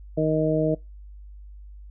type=harmonic tone; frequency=156.3 Hz; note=D#3; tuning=8 cents sharp; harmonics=1 / 2 / 3 / 4; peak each=-25 / -25 / -25 / -25 dBFS; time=0.17-0.75 s; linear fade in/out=10 ms; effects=noise-tail reverb RT60 0.2 s tail -23 dB re dry + added 50 Hz sine -40 dBFS peak until 1.9 s